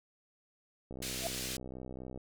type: click train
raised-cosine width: 2 ms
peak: -31 dBFS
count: 82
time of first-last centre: 0.91-2.176 s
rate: 64 Hz
type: band-pass noise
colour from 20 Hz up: pink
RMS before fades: -40 dBFS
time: 1.02-1.57 s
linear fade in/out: 5 ms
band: 2800 to 12000 Hz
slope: 12 dB/octave
type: tone with exponential growth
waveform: sine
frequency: 670 Hz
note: E5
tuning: 28 cents sharp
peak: -29 dBFS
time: 1.18-1.27 s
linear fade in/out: 2 ms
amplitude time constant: 19 ms
effects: none